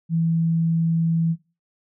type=tone; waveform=sine; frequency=164.81 Hz; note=E3; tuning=in tune; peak=-18 dBFS; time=0.09-1.36 s; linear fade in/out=50 ms; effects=noise-tail reverb RT60 0.3 s tail -17 dB re dry